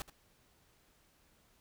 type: noise with echo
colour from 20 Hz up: pink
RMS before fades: -41 dBFS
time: 0-0.02 s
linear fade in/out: 0 ms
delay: 78 ms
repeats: 1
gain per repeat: -13 dB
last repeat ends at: 0.098 s
effects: pink hiss -69 dBFS RMS until 1.6 s